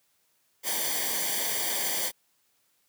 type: noise with comb filter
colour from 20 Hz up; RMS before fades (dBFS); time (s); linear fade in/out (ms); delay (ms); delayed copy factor
white; -29; 0.63-2.12; 50; 0.75; -0.85
effects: white hiss -70 dBFS RMS until 2.88 s + high-pass 80 Hz 12 dB/octave